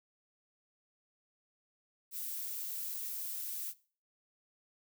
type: noise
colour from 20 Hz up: violet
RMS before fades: -40 dBFS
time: 2.11-3.74 s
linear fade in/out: 50 ms
effects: noise-tail reverb RT60 0.4 s tail -19 dB re dry